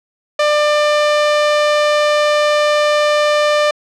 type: tone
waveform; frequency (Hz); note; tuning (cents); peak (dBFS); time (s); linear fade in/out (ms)
sawtooth; 596; D5; +25; -7; 0.39-3.71; 5
effects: low-pass 5000 Hz 12 dB/octave